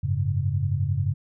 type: chord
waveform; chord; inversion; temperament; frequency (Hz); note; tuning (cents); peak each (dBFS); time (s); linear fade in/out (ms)
sine; F# suspended second; none; equal; 92.5 / 103.83 / 138.59; F#2 / G#2 / C#3; 0 / 0 / 0; -26; 0.03-1.14; 10
effects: none